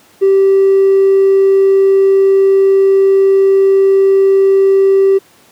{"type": "tone with hard clipping", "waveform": "sine", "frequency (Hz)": 389, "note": "G4", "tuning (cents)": -13, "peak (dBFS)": -6, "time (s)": [0.21, 5.19], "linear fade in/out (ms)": 20, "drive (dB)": 1, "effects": ["pink hiss -46 dBFS RMS until 5.51 s", "high-pass 150 Hz 12 dB/octave"]}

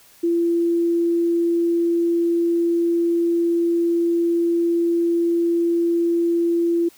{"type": "tone", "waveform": "sine", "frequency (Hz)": 339.7, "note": "F4", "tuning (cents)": -48, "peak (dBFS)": -16, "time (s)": [0.23, 6.89], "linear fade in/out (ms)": 10, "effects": ["white hiss -51 dBFS RMS until 6.97 s"]}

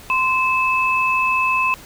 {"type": "tone pair together", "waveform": "sine", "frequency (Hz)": [1034, 2606], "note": ["C6", "E7"], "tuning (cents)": [-21, -20], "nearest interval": "octave + major third", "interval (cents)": 1601, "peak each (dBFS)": -18, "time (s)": [0.1, 1.74], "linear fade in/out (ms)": 0, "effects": ["pink hiss -41 dBFS RMS until 1.85 s"]}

